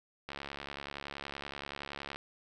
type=click train; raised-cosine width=0.3 ms; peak=-24 dBFS; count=133; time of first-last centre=0.29-2.16 s; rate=70.6 Hz; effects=none